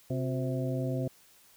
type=harmonic tone with a mistuned harmonic; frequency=130.5 Hz; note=C3; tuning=4 cents flat; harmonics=1 / 2 / 3 / 4 / 5; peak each=-31 / -35 / -39 / -38 / -40 dBFS; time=0.1-1.08 s; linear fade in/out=5 ms; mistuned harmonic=3; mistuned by=-120 cents; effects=white hiss -60 dBFS RMS until 1.56 s